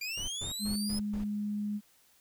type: linear sweep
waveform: 25% pulse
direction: up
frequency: 2360 to 5150 Hz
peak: -31 dBFS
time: 0.01-0.99 s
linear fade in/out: 5 ms
type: noise bursts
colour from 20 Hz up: brown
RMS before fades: -41 dBFS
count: 5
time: 0.17-1.24 s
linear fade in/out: 5 ms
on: 110 ms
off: 130 ms
type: tone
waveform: sine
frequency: 207.7 Hz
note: G#3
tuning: in tune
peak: -31 dBFS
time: 0.59-1.81 s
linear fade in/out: 50 ms
effects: white hiss -65 dBFS RMS until 2.2 s